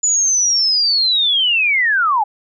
sine linear sweep, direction down, 7000 to 792 Hz, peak -12 dBFS, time 0.03-2.24 s, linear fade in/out 10 ms, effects none

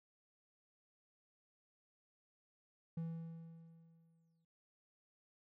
triangle tone with exponential decay, 164.81 Hz, E3, in tune, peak -36 dBFS, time 2.97-4.45 s, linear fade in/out 5 ms, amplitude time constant 320 ms, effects none

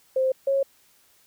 sine tone pair in turn, 523.3 / 547.1 Hz, C5 / C#5, 0 / -23 cents, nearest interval minor second, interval 77 cents, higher second, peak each -19 dBFS, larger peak neither, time 0.16-0.32 / 0.47-0.63 s, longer neither, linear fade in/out 5 ms, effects white hiss -60 dBFS RMS until 1.26 s

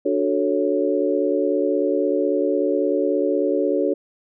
sine chord, D major seventh, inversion none, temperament equal, 293.7 / 370 / 440 / 554.4 Hz, D4 / F#4 / A4 / C#5, 0 / 0 / 0 / 0 cents, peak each -23 dBFS, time 0.05-3.94 s, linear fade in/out 10 ms, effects none

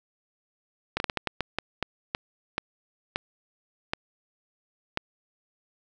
slowing click train, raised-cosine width 0.3 ms, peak -10 dBFS, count 14, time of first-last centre 0.97-4.974 s, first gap 31 ms, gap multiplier 1.34, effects none

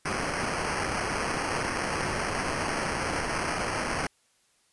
violet noise with sample-and-hold, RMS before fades -30 dBFS, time 0.05-4.07 s, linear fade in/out 5 ms, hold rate 3675 Hz, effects white hiss -67 dBFS RMS until 4.72 s + resampled to 24000 Hz

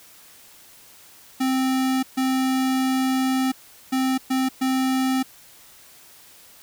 square tone bursts at uneven times, 261.6 Hz, C4, in tune, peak -20 dBFS, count 5, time 1.4-2.03 / 2.17-3.52 / 3.92-4.18 / 4.3-4.49 / 4.61-5.23 s, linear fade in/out 10 ms, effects white hiss -49 dBFS RMS until 6.62 s

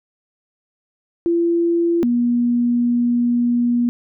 sine tone pair in turn, 340 / 240.4 Hz, F4 / B3, -46 / -46 cents, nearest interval tritone, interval 600 cents, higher first, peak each -14 / -14 dBFS, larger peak neither, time 1.26-2.03 / 2.03-3.89 s, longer second, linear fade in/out 0 ms, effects none

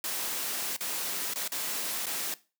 white noise with dropouts, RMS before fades -33 dBFS, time 0.04-2.34 s, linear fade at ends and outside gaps 2 ms, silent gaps 0.765-0.807 / 1.337-1.358 / 1.478-1.519 / 2.058-2.066 s, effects noise-tail reverb RT60 0.3 s tail -18 dB re dry + high-pass 200 Hz 12 dB/octave

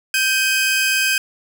sawtooth tone pair together, 1568 / 2520 Hz, G6 / D#7, 0 / +21 cents, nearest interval minor sixth, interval 821 cents, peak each -15 dBFS, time 0.14-1.18 s, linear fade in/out 2 ms, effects none

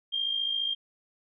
sine tone with amplitude modulation, 3200 Hz, G7, 35 cents sharp, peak -24 dBFS, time 0.12-0.75 s, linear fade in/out 20 ms, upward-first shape sine, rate 54.6 Hz, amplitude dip 60%, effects none

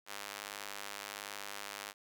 sawtooth tone with high-pass filter, 101.4 Hz, G#2, 41 cents flat, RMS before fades -45 dBFS, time 0.06-1.94 s, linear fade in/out 50 ms, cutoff 1000 Hz, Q 0.53, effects none

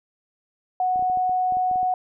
sine tone, 737 Hz, F#5, 7 cents flat, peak -19 dBFS, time 0.8-1.94 s, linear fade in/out 2 ms
clicks, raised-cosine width 2 ms, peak -28 dBFS, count 11, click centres 0.959 / 0.994 / 1.025 / 1.099 / 1.173 / 1.295 / 1.523 / 1.57 / 1.713 / 1.758 / 1.83 s
effects none

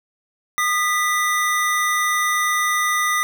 square tone pair together, 1223.8 / 1975.5 Hz, D#6 / B6, -29 / 0 cents, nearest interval minor sixth, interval 829 cents, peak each -21 dBFS, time 0.58-3.23 s, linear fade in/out 0 ms, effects none

